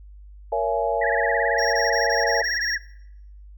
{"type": "chord", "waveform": "sine", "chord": "A# half-diminished seventh", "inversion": "none", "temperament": "just", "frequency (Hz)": [466.2, 559.4, 671.3, 839.1], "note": ["A#4", "C#5", "E5", "G#5"], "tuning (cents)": [0, 16, 31, 18], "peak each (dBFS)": -26, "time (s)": [0.52, 2.42], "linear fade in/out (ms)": 5}
{"type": "tone with vibrato", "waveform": "sine", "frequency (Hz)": 1801, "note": "A6", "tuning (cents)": 40, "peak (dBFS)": -23, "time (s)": [1.01, 2.78], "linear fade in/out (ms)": 10, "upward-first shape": "sine", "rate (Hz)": 18, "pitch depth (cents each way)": 160}
{"type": "tone bursts", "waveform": "triangle", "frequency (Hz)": 5580, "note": "F8", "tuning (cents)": -2, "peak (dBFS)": -26, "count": 7, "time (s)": [1.58, 2.756], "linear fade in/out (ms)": 10, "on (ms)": 150, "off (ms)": 21}
{"effects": ["noise-tail reverb RT60 0.8 s tail -20 dB re dry", "added 50 Hz sine -41 dBFS peak until 3.57 s"]}